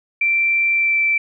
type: tone with pitch glide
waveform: sine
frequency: 2349 to 2333 Hz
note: D7 to D7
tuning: 0 to -12 cents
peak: -14 dBFS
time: 0.21-1.18 s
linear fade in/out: 5 ms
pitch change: -12 cents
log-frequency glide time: 0.73-0.99 s
effects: none